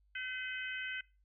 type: harmonic tone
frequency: 510 Hz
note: C5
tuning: 44 cents flat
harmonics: 3 / 4 / 5 / 6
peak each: -41 / -43 / -45 / -47 dBFS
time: 0.15-1.01 s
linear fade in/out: 5 ms
effects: noise-tail reverb RT60 0.3 s tail -23 dB re dry + added 50 Hz sine -67 dBFS peak until 1.24 s